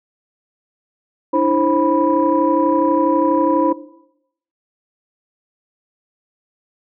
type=tone cluster; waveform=sine; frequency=296.7 / 328.9 / 530 / 985 Hz; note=D4 / E4 / C5 / B5; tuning=+18 / -4 / +22 / -5 cents; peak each=-18 dBFS; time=1.33-3.73 s; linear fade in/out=10 ms; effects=noise-tail reverb RT60 0.8 s tail -17 dB re dry + tanh soft clip ceiling -3 dBFS